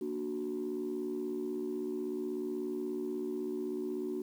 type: chord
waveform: sine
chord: Bb augmented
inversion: none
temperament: equal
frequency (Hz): 233.1 / 293.7 / 370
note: Bb3 / D4 / F#4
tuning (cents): 0 / 0 / 0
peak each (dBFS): -40 / -38 / -35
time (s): 0.01-4.22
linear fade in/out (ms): 5
effects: tanh soft clip ceiling -28 dBFS + 10-bit